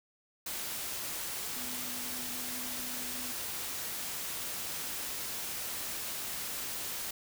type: tone in noise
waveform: sine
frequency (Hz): 249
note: B3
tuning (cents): +14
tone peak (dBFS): -47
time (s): 1.56-3.32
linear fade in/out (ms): 5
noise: white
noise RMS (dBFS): -38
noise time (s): 0.46-7.11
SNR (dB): -12
effects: none